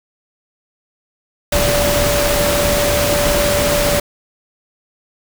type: tone in noise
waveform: sine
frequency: 581 Hz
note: D5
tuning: 19 cents flat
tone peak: -16 dBFS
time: 1.52-4 s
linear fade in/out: 5 ms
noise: pink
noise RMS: -17 dBFS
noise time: 1.52-4 s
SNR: -2 dB
effects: none